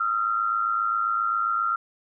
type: tone pair together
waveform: sine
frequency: 1258 / 1365.5 Hz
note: D#6 / F6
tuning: +19 / -39 cents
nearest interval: minor second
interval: 142 cents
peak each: -27 / -23 dBFS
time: 0-1.76 s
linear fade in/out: 5 ms
effects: none